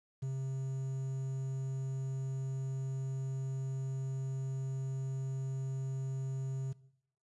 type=tone with quantisation; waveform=triangle; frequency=133.4 Hz; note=C3; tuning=34 cents sharp; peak=-32 dBFS; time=0.22-6.73 s; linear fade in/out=10 ms; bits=10; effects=noise-tail reverb RT60 0.7 s tail -19 dB re dry + resampled to 24000 Hz